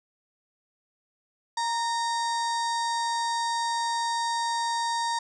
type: harmonic tone with a mistuned harmonic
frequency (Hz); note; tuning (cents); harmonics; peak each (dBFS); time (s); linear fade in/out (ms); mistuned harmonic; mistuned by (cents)
932.3; A#5; 0; 1 / 2 / 4 / 5 / 6 / 7 / 8 / 9 / 10; -26 / -36 / -37 / -38 / -41 / -45 / -43 / -47 / -49; 1.57-5.19; 5; 2; -29
effects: none